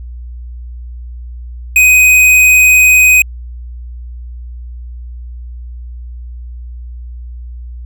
sine tone with hard clipping, 2505 Hz, D#7, 11 cents sharp, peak -5 dBFS, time 1.76-3.22 s, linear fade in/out 2 ms, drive 14 dB, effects added 60 Hz sine -24 dBFS peak until 7.85 s

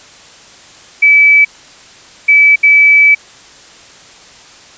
sine tone bursts at uneven times, 2300 Hz, D7, 37 cents flat, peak -3 dBFS, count 3, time 1.02-1.45 / 2.28-2.56 / 2.63-3.15 s, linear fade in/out 10 ms, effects white hiss -38 dBFS RMS until 4.77 s + resampled to 16000 Hz

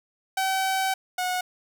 sawtooth tone pair in turn, 765 / 730.2 Hz, G5 / F#5, -42 / -23 cents, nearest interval minor second, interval 81 cents, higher first, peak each -19 / -21 dBFS, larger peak first, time 0.37-0.94 / 1.18-1.41 s, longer first, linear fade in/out 5 ms, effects none

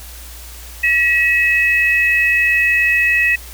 sine tone pair together, 1922 / 2575 Hz, B6 / E7, -48 / -41 cents, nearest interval perfect fourth, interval 507 cents, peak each -14 dBFS, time 0.83-3.36 s, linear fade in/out 10 ms, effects added 59 Hz sine -34 dBFS peak until 3.53 s + white hiss -37 dBFS RMS until 3.53 s

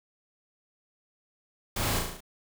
pink noise with echo, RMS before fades -31 dBFS, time 1.76-1.99 s, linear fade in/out 5 ms, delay 36 ms, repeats 6, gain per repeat -3 dB, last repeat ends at 2.206 s, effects none

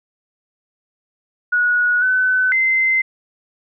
sine tone with pitch steps, 1459 / 1510 / 2070 Hz, F#6 / F#6 / C7, -25 / +35 / -19 cents, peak -13 dBFS, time 1.52-3.02 s, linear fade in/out 10 ms, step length 500 ms, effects none

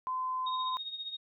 sine tone, 1026 Hz, C6, 34 cents flat, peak -31 dBFS, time 0.07-0.77 s, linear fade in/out 0 ms
sine tone with tremolo, 3729 Hz, A#7, in tune, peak -34 dBFS, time 0.46-1.17 s, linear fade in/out 10 ms, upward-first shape triangle, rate 15 Hz, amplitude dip 75%
effects none

